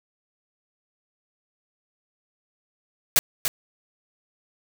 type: noise with echo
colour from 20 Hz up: white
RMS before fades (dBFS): -17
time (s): 3.16-3.19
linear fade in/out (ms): 0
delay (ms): 290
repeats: 1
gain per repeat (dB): -7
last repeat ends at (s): 3.48
effects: none